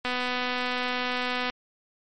click train, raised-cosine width 0.3 ms, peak -13 dBFS, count 362, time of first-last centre 0.05-1.5 s, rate 249 Hz, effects MP3 48 kbps

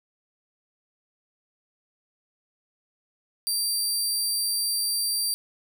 20% pulse tone, 4699 Hz, D8, in tune, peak -18 dBFS, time 3.47-5.34 s, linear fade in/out 0 ms, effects none

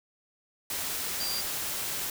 sine tone in noise, 4745 Hz, D8, 17 cents sharp, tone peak -32 dBFS, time 1.2-1.41 s, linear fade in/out 2 ms, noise white, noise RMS -33 dBFS, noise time 0.7-2.1 s, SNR -2 dB, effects none

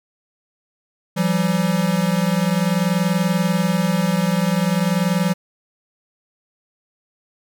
square tone pair together, 170 / 190.46 Hz, F3 / G3, -46 / -50 cents, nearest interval major second, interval 196 cents, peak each -20 dBFS, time 1.16-5.34 s, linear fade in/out 20 ms, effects none

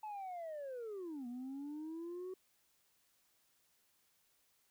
sine linear two-way sweep, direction down then up, 872 to 237.4 to 377.2 Hz, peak -40 dBFS, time 0.03-2.34 s, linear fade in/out 5 ms, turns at 1.27 s, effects tanh soft clip ceiling -41 dBFS + white hiss -75 dBFS RMS until 4.7 s

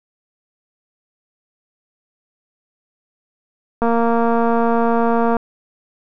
click train, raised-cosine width 1 ms, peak -5 dBFS, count 360, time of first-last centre 3.82-5.367 s, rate 232 Hz, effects none

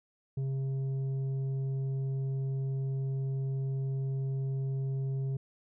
triangle tone with tanh clipping, 134.7 Hz, C#3, 49 cents flat, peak -31 dBFS, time 0.37-5.37 s, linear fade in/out 5 ms, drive 10 dB, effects none

